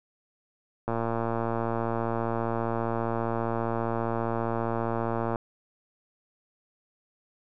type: click train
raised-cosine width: 1 ms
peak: -15 dBFS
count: 516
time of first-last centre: 0.88-5.358 s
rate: 115 Hz
effects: none